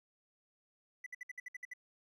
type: tone bursts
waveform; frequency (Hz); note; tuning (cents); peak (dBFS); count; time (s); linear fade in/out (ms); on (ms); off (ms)
triangle; 1989; B6; +12; -40; 9; 1.04-1.736; 5; 24; 60
effects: none